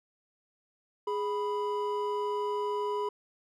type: tone pair together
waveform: triangle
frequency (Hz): 415 / 987.8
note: G#4 / B5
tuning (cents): -1 / 0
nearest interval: octave + minor third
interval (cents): 1501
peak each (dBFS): -29 / -31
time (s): 1.07-3.09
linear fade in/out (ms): 5
effects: none